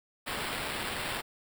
white noise with sample-and-hold, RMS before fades -35 dBFS, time 0.26-1.22 s, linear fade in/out 20 ms, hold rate 6300 Hz, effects none

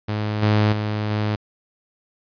sawtooth tone with level steps, 106 Hz, G#2, 36 cents sharp, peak -18 / -11 / -18 / -16 dBFS, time 0.08-1.36 s, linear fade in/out 10 ms, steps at 0.42 / 0.72 / 1.1 s, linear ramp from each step 10 ms, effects resampled to 11025 Hz

